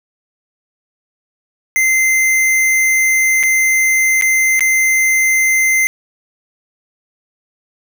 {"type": "tone with dropouts", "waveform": "square", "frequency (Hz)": 2076, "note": "C7", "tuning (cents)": -14, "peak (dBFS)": -11, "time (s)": [1.76, 5.87], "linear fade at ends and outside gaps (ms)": 0, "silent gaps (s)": [[3.43, 3.435], [4.212, 4.222], [4.594, 4.607]], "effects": []}